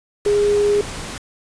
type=tone in noise; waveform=sine; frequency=411.2 Hz; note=G#4; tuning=17 cents flat; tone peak=-13 dBFS; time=0.26-0.81 s; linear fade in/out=2 ms; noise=pink; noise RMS=-30 dBFS; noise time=0.25-1.18 s; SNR=+14 dB; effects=resampled to 22050 Hz